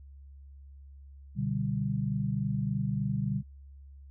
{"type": "chord", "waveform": "sine", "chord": "G major", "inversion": "first", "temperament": "equal", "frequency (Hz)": [123.47, 146.83, 196], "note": ["B2", "D3", "G3"], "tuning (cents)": [0, 0, 0], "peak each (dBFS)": -32, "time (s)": [1.35, 3.43], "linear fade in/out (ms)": 50, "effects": ["added 69 Hz sine -47 dBFS peak until 4.1 s"]}